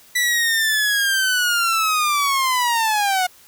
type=linear sweep; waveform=sawtooth; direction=down; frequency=1975.5 to 720 Hz; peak=-13 dBFS; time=0.15-3.27 s; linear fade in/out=10 ms; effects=white hiss -49 dBFS RMS until 3.47 s